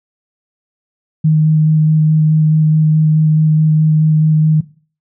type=tone with vibrato; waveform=sine; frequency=155.56 Hz; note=D#3; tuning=in tune; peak=-7 dBFS; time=1.24-4.61 s; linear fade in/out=10 ms; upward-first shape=square; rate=4.7 Hz; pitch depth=8 cents each way; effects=noise-tail reverb RT60 0.4 s tail -18 dB re dry